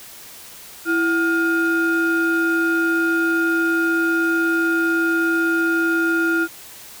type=ring-modulated tone; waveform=triangle; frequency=542 Hz; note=C#5; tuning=39 cents flat; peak=-11 dBFS; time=0.85-6.48 s; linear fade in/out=50 ms; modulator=874 Hz; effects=white hiss -40 dBFS RMS until 7 s